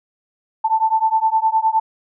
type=beating tone pair; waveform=sine; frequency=880 / 889.7 Hz; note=A5 / A5; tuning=0 / +19 cents; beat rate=9.7 Hz; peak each=-17 dBFS; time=0.64-1.8 s; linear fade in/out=10 ms; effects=none